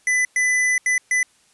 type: tone bursts at uneven times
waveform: square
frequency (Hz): 2000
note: B6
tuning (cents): +21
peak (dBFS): -17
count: 4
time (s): 0.07-0.25 / 0.36-0.78 / 0.86-0.98 / 1.11-1.23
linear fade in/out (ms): 2
effects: white hiss -58 dBFS RMS until 1.53 s + resampled to 24000 Hz